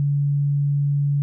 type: tone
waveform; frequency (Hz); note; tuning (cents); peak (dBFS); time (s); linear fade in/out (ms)
sine; 142.8; D3; -48; -17; 0-1.22; 0
effects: none